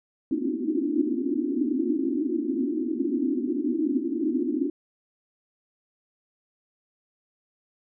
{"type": "band-pass noise", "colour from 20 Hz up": "white", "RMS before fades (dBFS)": -26, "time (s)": [0.31, 4.7], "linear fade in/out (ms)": 2, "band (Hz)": [240, 350], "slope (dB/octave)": 96, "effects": []}